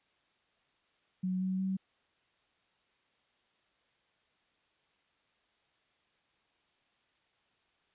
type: tone with pitch steps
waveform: sine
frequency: 185 / 187.58 / 190.2 Hz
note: F#3 / F#3 / F#3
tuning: 0 / +24 / +48 cents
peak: -30 dBFS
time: 1.23-1.77 s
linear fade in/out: 10 ms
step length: 180 ms
effects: white hiss -73 dBFS RMS until 7.94 s + resampled to 8000 Hz